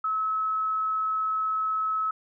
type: tone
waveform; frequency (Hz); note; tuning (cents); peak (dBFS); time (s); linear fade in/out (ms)
sine; 1292; E6; -35; -24; 0.04-2.11; 5
effects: none